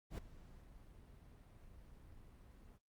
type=noise with ADSR envelope; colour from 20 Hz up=brown; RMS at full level=-41 dBFS; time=0.1-2.79 s; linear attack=80 ms; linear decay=10 ms; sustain=-18 dB; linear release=33 ms; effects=noise-tail reverb RT60 0.1 s tail -20 dB re dry + Opus 48 kbps